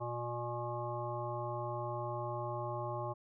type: harmonic tone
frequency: 120 Hz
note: B2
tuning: 49 cents flat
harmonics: 1 / 3 / 5 / 7 / 9 / 10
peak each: -41 / -44 / -42 / -43 / -43 / -55 dBFS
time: 0-3.14 s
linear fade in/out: 20 ms
effects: none